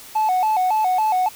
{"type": "tone with vibrato", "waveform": "triangle", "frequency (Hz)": 800, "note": "G5", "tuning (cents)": 35, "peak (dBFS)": -13, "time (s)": [0.15, 1.29], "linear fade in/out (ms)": 10, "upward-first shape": "square", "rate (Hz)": 3.6, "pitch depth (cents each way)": 140, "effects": ["tanh soft clip ceiling -11 dBFS", "white hiss -41 dBFS RMS until 1.35 s"]}